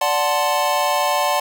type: chord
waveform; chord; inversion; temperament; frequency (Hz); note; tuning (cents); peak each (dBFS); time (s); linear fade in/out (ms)
square; D dominant seventh; none; equal with one note detuned; 584.6 / 740 / 880 / 1046.5; D5 / F#5 / A5 / C6; -8 / 0 / 0 / 0; -23; 0.01-1.4; 5
effects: none